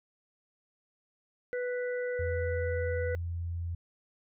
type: harmonic tone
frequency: 493.9 Hz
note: B4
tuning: in tune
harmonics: 1 / 3 / 4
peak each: -31 / -41 / -43 dBFS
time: 1.53-3.15 s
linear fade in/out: 0 ms
type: tone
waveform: sine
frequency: 85.3 Hz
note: F2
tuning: 40 cents flat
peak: -32 dBFS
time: 2.19-3.75 s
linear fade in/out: 5 ms
effects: none